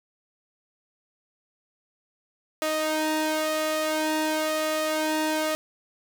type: tone with flanger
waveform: sawtooth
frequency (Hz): 311.1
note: D#4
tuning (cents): 0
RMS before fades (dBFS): -26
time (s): 2.62-5.55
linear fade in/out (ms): 0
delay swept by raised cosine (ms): 1.5 to 2.09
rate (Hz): 0.97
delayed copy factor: +0.65
effects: none